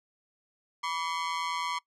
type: ring-modulated tone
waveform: sawtooth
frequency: 1065 Hz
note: C6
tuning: 30 cents sharp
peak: -23 dBFS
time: 0.83-1.79 s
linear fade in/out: 10 ms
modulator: 84.5 Hz
effects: noise-tail reverb RT60 0.1 s tail -23 dB re dry + low-pass 6000 Hz 12 dB/octave